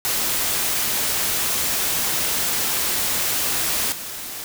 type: noise with level steps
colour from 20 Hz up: white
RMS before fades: -22 / -32 dBFS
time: 0.05-4.44 s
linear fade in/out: 0 ms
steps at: 3.92 s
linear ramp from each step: 2 ms
effects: none